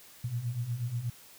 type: beating tone pair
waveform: sine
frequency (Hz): 114.4 / 122.7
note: A#2 / B2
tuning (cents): -32 / -11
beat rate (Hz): 8.3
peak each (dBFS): -37 / -32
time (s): 0.24-1.1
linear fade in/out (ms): 5
effects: white hiss -54 dBFS RMS until 1.38 s